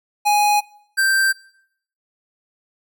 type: tone pair in turn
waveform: square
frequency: 830.6 / 1568 Hz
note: G#5 / G6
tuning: 0 / 0 cents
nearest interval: major seventh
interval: 1100 cents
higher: second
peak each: -14 / -15 dBFS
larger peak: first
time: 0.25-0.61 / 0.97-1.33 s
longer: neither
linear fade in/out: 20 ms
effects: noise-tail reverb RT60 0.7 s tail -23 dB re dry